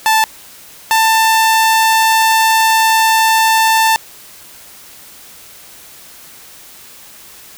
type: tone pair in turn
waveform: sawtooth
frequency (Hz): 880 / 889.7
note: A5 / A5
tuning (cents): 0 / +19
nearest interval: unison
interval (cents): 19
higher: second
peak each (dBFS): -5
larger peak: neither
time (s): 0.06-0.24 / 0.91-3.96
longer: second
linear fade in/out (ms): 0
effects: white hiss -38 dBFS RMS until 7.57 s